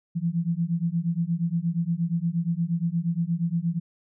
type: beating tone pair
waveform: sine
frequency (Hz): 164.81 / 173.31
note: E3 / F3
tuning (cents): 0 / -13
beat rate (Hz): 8.5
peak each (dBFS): -26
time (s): 0.15-3.8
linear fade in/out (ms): 20
effects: none